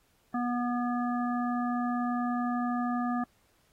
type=harmonic tone; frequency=243 Hz; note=B3; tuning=28 cents flat; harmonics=1 / 3 / 5 / 7; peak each=-29 / -34 / -36 / -43 dBFS; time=0.34-3.24 s; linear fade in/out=5 ms; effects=pink hiss -69 dBFS RMS until 3.72 s + AAC 48 kbps